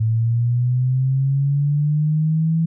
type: linear sweep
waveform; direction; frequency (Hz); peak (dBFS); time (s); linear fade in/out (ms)
sine; up; 110 to 164.81; -15; 0-2.66; 10
effects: none